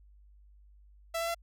sawtooth tone with pitch steps, 664 / 670.9 / 678 Hz, E5 / E5 / E5, +12 / +30 / +49 cents, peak -27 dBFS, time 1.14-1.347 s, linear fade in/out 10 ms, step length 69 ms, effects added 50 Hz sine -55 dBFS peak until 1.42 s

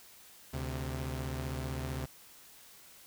sawtooth tone pair together, 73.18 / 130.81 Hz, D2 / C3, -6 / 0 cents, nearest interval minor seventh, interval 1006 cents, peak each -34 / -34 dBFS, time 0.53-2.06 s, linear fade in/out 10 ms, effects white hiss -56 dBFS RMS until 3.06 s

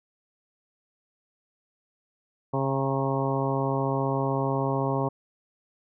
harmonic tone with a mistuned harmonic, 135.8 Hz, C#3, 35 cents flat, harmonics 1 / 2 / 3 / 4 / 5 / 6 / 7 / 8, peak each -28 / -31 / -31 / -32 / -34 / -36 / -33 / -35 dBFS, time 2.53-5.09 s, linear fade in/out 10 ms, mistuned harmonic 7, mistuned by -25 cents, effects none

